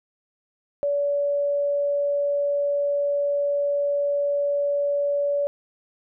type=tone; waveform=sine; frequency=572 Hz; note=D5; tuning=46 cents flat; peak=-20 dBFS; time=0.83-5.47 s; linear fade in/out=0 ms; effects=none